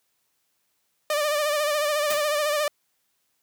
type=tone with vibrato; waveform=sawtooth; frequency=596 Hz; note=D5; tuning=25 cents sharp; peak=-18 dBFS; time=1.1-2.68 s; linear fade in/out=2 ms; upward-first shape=sine; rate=14 Hz; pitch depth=52 cents each way
type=noise with exponential decay; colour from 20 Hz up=white; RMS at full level=-27 dBFS; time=2.1-2.33 s; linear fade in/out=5 ms; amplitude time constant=48 ms
effects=white hiss -72 dBFS RMS until 3.42 s + high-pass 80 Hz 12 dB/octave